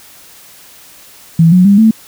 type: tone with pitch steps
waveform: sine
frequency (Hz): 164.81 / 181.81 / 200.6 / 221.3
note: E3 / F#3 / G3 / A3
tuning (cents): 0 / -30 / +40 / +10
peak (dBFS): -3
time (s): 1.39-1.91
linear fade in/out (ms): 5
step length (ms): 130
effects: white hiss -39 dBFS RMS until 2.07 s